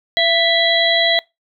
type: harmonic tone with a mistuned harmonic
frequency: 659.3 Hz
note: E5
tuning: in tune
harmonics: 1 / 3 / 5 / 6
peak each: -18 / -18 / -18 / -18 dBFS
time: 0.17-1.19 s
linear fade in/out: 0 ms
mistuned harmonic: 1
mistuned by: +35 cents
effects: noise-tail reverb RT60 0.2 s tail -23 dB re dry